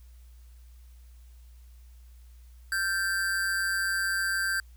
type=tone with amplitude modulation; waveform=square; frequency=1568 Hz; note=G6; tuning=in tune; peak=-24 dBFS; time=2.72-4.6 s; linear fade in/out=2 ms; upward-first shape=sine; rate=187 Hz; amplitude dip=60%; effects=added 60 Hz sine -48 dBFS peak until 4.76 s + white hiss -66 dBFS RMS until 4.76 s